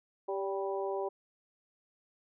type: harmonic tone with a mistuned harmonic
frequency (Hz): 196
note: G3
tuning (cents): 0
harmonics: 2 / 3 / 4 / 5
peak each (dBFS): -34 / -38 / -40 / -42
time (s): 0.28-1.09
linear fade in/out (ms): 10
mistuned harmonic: 3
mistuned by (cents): -32
effects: none